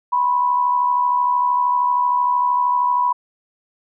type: tone pair together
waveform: sine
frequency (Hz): 985 / 1058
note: B5 / C6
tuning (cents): -5 / +19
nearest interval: minor second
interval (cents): 124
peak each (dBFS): -15 / -24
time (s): 0.12-3.13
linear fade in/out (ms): 10
effects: none